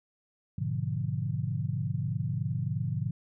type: chord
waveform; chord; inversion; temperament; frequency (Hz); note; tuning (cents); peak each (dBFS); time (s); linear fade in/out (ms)
sine; G# diminished seventh; none; equal; 103.83 / 123.47 / 146.83 / 174.61; G#2 / B2 / D3 / F3; 0 / 0 / 0 / 0; -34 / -33 / -33 / -37; 0.58-3.11; 5
effects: none